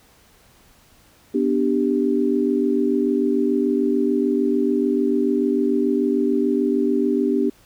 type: chord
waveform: sine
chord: G major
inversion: first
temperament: equal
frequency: 246.9 / 293.7 / 392 Hz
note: B3 / D4 / G4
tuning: 0 / 0 / 0 cents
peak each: -21 dBFS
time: 1.34-7.5 s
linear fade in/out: 10 ms
effects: pink hiss -54 dBFS RMS until 7.65 s